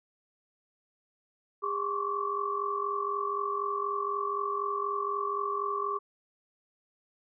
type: tone cluster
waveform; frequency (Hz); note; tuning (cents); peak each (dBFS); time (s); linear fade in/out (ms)
sine; 405.8 / 1060 / 1109 / 1153; G#4 / C6 / C#6 / D6; -40 / +22 / 0 / -32; -35 / -38 / -35 / -32; 1.62-5.99; 20
effects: none